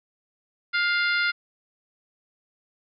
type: harmonic tone with a mistuned harmonic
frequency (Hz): 698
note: F5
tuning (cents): -1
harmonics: 2 / 3 / 4 / 5 / 6 / 7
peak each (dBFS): -23 / -26 / -34 / -34 / -34 / -36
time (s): 0.73-1.32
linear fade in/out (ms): 20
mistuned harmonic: 2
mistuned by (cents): +22
effects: none